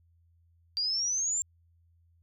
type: exponential sweep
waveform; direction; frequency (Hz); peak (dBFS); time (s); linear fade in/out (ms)
sine; up; 4699 to 7410; -27; 0.77-1.42; 0
effects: added 84 Hz sine -62 dBFS peak until 2.22 s